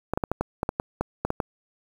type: clicks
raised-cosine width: 1 ms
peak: -10 dBFS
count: 12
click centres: 0.136 / 0.175 / 0.238 / 0.316 / 0.41 / 0.631 / 0.691 / 0.799 / 1.01 / 1.25 / 1.304 / 1.402 s
effects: 7-bit